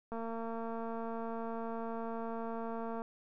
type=click train; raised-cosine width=1 ms; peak=-28 dBFS; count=662; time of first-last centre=0.12-3.019 s; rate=228 Hz; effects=none